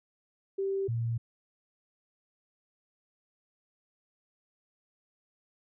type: tone pair in turn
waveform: sine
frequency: 390 / 115.95 Hz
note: G4 / A#2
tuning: -9 / -9 cents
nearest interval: octave + major sixth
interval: 2100 cents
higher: first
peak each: -28 dBFS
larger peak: neither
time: 0.58-0.88 / 0.88-1.18 s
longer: neither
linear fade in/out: 10 ms
effects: none